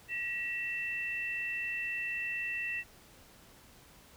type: tone pair together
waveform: sine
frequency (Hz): 1917 / 2679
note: A#6 / E7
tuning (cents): +48 / +27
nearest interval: tritone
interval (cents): 579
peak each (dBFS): -37 / -35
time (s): 0.08-2.84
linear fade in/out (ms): 50
effects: pink hiss -58 dBFS RMS until 4.16 s